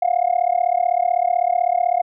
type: tone with amplitude modulation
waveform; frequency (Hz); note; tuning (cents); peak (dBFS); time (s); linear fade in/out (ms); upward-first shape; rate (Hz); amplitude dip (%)
sine; 709; F5; +26; -10; 0.02-2.02; 5; sine; 35.9; 100
effects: tanh soft clip ceiling -9 dBFS